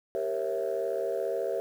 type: chord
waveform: sine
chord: G diminished seventh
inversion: none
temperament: equal with one note detuned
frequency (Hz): 392 / 466.2 / 544.2 / 659.3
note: G4 / Bb4 / Db5 / Fb5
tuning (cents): 0 / 0 / -32 / 0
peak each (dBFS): -33 / -32 / -32 / -33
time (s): 0.15-1.6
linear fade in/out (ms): 0
effects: tanh soft clip ceiling -21 dBFS + 9-bit